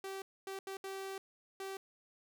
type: tone bursts at uneven times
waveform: sawtooth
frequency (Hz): 387.1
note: G4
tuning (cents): -22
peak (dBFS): -37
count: 5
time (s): 0.04-0.22 / 0.47-0.59 / 0.67-0.77 / 0.84-1.18 / 1.6-1.77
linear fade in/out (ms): 2
effects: none